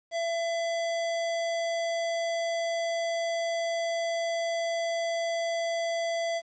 square tone, 671 Hz, E5, 31 cents sharp, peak -28 dBFS, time 0.11-6.42 s, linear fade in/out 50 ms, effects resampled to 16000 Hz + 10-bit

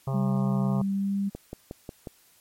harmonic tone, 134.7 Hz, C#3, 49 cents flat, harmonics 1 / 3 / 4 / 5 / 6 / 7 / 8 / 9, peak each -26 / -39 / -41 / -39 / -42 / -44 / -42 / -45 dBFS, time 0.07-0.82 s, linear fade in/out 5 ms
sine tone with pitch glide, 196 to 198.51 Hz, G3 to G3, 0 to +22 cents, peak -24 dBFS, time 0.13-1.3 s, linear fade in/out 20 ms, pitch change +22 cents, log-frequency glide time 0.87-1.17 s
click train, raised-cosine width 2 ms, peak -22 dBFS, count 5, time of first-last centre 1.35-2.072 s, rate 5.54 Hz
effects white hiss -60 dBFS RMS until 2.4 s + MP3 64 kbps

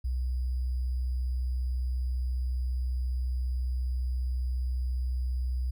sine tone with sample-and-hold, 62.7 Hz, B1, 27 cents sharp, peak -27 dBFS, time 0.04-5.71 s, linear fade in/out 10 ms, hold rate 4900 Hz, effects none

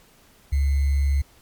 sine tone with sample-and-hold, 69.7 Hz, C#2, 10 cents sharp, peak -17 dBFS, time 0.52-1.22 s, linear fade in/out 10 ms, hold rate 2100 Hz, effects pink hiss -55 dBFS RMS until 1.41 s + MP3 96 kbps

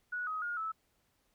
sine tone with pitch steps, 1465 / 1263 / 1426 / 1307 Hz, F#6 / D#6 / F6 / E6, -18 / +26 / +36 / -15 cents, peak -34 dBFS, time 0.12-0.72 s, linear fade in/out 10 ms, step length 150 ms, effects pink hiss -75 dBFS RMS until 1.34 s

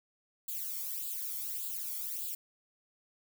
violet noise with flanger, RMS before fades -38 dBFS, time 0.48-2.35 s, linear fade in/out 5 ms, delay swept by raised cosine 0.25 to 0.92 ms, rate 1.7 Hz, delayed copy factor +0.95, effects none

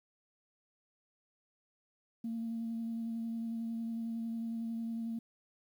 sine tone with vibrato, 228.4 Hz, A#3, 35 cents flat, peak -34 dBFS, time 2.24-5.19 s, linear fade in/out 5 ms, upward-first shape triangle, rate 11 Hz, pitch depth 18 cents each way, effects tanh soft clip ceiling -31 dBFS + 11-bit

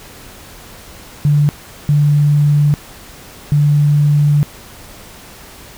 sine tone bursts at uneven times, 146.6 Hz, D3, 3 cents flat, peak -8 dBFS, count 3, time 1.25-1.49 / 1.89-2.74 / 3.52-4.43 s, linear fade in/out 0 ms, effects pink hiss -37 dBFS RMS until 5.77 s

